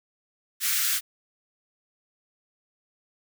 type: high-pass noise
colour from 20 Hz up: white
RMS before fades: -25 dBFS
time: 0.6-1.01 s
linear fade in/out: 50 ms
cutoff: 1300 Hz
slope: 48 dB/octave
effects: none